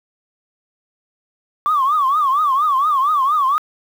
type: tone with vibrato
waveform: sine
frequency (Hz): 1143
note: D6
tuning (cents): -47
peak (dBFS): -12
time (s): 1.66-3.58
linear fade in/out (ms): 0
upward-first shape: triangle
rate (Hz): 4.3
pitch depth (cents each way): 190
effects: tanh soft clip ceiling -9 dBFS + 7-bit